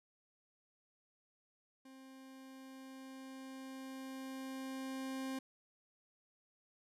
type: tone with level ramp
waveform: 40% pulse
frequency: 264.7 Hz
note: C4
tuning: 20 cents sharp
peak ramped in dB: -54 to -38 dBFS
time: 1.85-5.39 s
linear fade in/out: 5 ms
effects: resampled to 32000 Hz